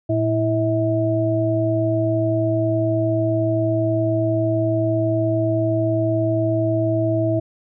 sine tone cluster, 113.7 / 327.2 / 644 Hz, A#2 / E4 / E5, -43 / -13 / -41 cents, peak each -21 dBFS, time 0.09-7.4 s, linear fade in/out 10 ms, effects none

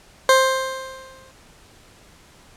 20% pulse tone with exponential decay, 526 Hz, C5, 9 cents sharp, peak -5 dBFS, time 0.29-1.31 s, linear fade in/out 2 ms, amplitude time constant 220 ms, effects pink hiss -50 dBFS RMS until 2.56 s + low-pass 10000 Hz 12 dB/octave

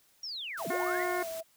sine linear two-way sweep, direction down then up, 5690 to 138.59 to 2128 Hz, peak -36 dBFS, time 0.23-1.04 s, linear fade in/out 5 ms, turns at 0.68 s
white noise, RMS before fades -45 dBFS, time 0.57-1.41 s, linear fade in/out 10 ms
sine tone with vibrato, 659.3 Hz, E5, in tune, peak -36 dBFS, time 0.59-1.43 s, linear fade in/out 20 ms, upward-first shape square, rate 2.2 Hz, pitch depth 19 cents each way
harmonic tone, 358.9 Hz, F4, 47 cents sharp, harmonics 1 / 2 / 3 / 4 / 5 / 6, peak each -33 / -36 / -38 / -39 / -40 / -41 dBFS, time 0.7-1.23 s, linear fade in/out 5 ms
effects white hiss -66 dBFS RMS until 1.56 s

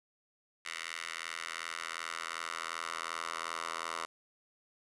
10% pulse tone with high-pass filter sweep, 82.7 Hz, E2, 6 cents sharp, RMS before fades -40 dBFS, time 0.65-4.06 s, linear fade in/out 5 ms, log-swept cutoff 1900 to 1000 Hz, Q 1.8, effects resampled to 24000 Hz

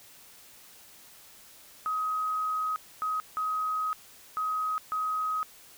sine tone bursts at uneven times, 1263 Hz, D#6, 26 cents sharp, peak -27 dBFS, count 5, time 1.86-2.76 / 3.02-3.2 / 3.37-3.93 / 4.37-4.78 / 4.92-5.43 s, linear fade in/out 0 ms, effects white hiss -53 dBFS RMS until 5.77 s

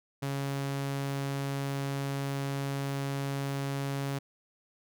sawtooth tone, 138.59 Hz, C#3, in tune, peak -27 dBFS, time 0.22-4.19 s, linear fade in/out 10 ms, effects none

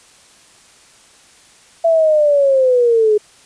sine linear sweep, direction down, 670 to 415.3 Hz, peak -9 dBFS, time 1.84-3.18 s, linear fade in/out 10 ms, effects white hiss -47 dBFS RMS until 3.45 s + resampled to 22050 Hz

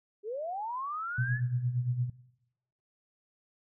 sine linear sweep, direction up, 393.1 to 1760 Hz, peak -33 dBFS, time 0.23-1.41 s, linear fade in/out 50 ms
sine tone with tremolo, 123.47 Hz, B2, in tune, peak -25 dBFS, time 1.18-2.1 s, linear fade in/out 5 ms, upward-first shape sine, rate 8.7 Hz, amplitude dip 70%
effects noise-tail reverb RT60 0.9 s tail -20 dB re dry

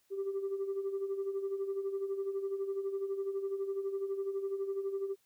sine tone with tremolo, 392 Hz, G4, in tune, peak -29 dBFS, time 0.1-5.16 s, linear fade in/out 50 ms, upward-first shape sine, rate 12 Hz, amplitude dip 65%, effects tanh soft clip ceiling -29 dBFS + white hiss -73 dBFS RMS until 5.25 s

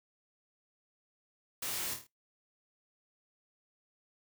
white noise with echo, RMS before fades -38 dBFS, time 1.62-1.94 s, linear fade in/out 5 ms, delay 26 ms, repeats 5, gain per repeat -5 dB, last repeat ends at 2.07 s, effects noise-tail reverb RT60 0.2 s tail -23 dB re dry

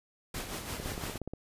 pink noise with tremolo, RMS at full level -37 dBFS, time 0.34-1.18 s, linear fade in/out 5 ms, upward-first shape sine, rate 5.9 Hz, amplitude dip 50%
click train, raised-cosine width 2 ms, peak -25 dBFS, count 10, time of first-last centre 0.8-1.336 s, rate 16.8 Hz
effects resampled to 32000 Hz

